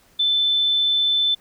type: tone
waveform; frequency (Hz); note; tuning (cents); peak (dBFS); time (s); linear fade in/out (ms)
sine; 3525; A7; +2; -16; 0.19-1.35; 10
effects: pink hiss -56 dBFS RMS until 1.4 s